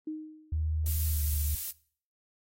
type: tone with exponential decay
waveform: sine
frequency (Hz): 310.6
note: D#4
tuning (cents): -3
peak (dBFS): -31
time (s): 0.07-0.67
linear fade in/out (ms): 5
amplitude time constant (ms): 130
type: tone with pitch glide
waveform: sine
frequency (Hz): 78.3 to 74.33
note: D#2 to D2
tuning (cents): +11 to +21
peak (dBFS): -27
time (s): 0.52-1.55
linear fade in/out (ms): 5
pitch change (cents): -90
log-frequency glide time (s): 1.09-1.23
type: noise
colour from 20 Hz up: violet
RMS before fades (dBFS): -34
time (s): 0.86-1.71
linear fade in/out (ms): 2
effects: noise-tail reverb RT60 0.5 s tail -21 dB re dry + AAC 48 kbps